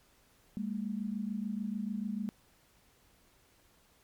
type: tone pair together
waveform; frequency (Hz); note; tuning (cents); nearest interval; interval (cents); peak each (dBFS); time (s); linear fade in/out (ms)
sine; 201.6 / 228.4; G3 / A#3; +49 / -35; major second; 216; -35 / -37; 0.57-2.29; 0
effects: pink hiss -66 dBFS RMS until 4.03 s + MP3 96 kbps